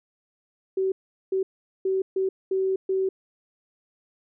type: tone bursts at uneven times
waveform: sine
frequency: 381.1 Hz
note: G4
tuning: 49 cents flat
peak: -21 dBFS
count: 6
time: 0.77-0.92 / 1.32-1.43 / 1.85-2.02 / 2.16-2.29 / 2.51-2.76 / 2.89-3.09 s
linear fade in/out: 5 ms
effects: none